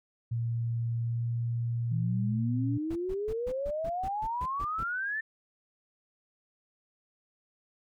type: tone with pitch glide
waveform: sine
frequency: 116.54 to 117.55 Hz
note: A#2 to A#2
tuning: 0 to +15 cents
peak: -28 dBFS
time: 0.31-2.78 s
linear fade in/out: 10 ms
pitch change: +15 cents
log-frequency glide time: 1.03-1.22 s
type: exponential sweep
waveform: sine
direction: up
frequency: 155.56 to 1800 Hz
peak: -30 dBFS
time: 1.91-5.21 s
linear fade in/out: 10 ms
type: noise bursts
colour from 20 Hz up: brown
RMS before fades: -39 dBFS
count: 11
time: 2.9-4.838 s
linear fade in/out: 10 ms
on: 58 ms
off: 130 ms
effects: none